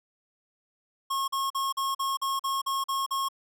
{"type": "tone bursts", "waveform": "square", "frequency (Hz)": 1086, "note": "C#6", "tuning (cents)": -36, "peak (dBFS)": -27, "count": 10, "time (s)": [1.1, 3.287], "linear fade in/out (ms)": 10, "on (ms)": 180, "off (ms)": 43, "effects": []}